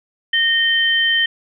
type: tone pair together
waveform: sine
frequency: 1844 / 3101 Hz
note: A#6 / G7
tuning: -19 / -19 cents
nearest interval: major sixth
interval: 900 cents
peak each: -16 dBFS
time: 0.33-1.26 s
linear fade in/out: 5 ms
effects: none